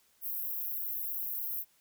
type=high-pass noise; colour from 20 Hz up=pink; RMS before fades=-36 dBFS; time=0.21-1.65 s; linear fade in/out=50 ms; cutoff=12000 Hz; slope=96 dB/octave; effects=white hiss -68 dBFS RMS until 1.8 s